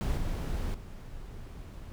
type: noise with level steps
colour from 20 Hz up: brown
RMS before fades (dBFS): -29 / -32 / -43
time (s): 0.01-1.92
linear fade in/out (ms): 0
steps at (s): 0.17 / 0.74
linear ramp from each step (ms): 5
effects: none